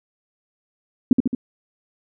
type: tone with echo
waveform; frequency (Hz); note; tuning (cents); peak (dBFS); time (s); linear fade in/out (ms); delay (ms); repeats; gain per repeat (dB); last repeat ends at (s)
sine; 252.2; B3; +36; -7; 1.11-1.13; 2; 73; 3; -4; 1.349
effects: none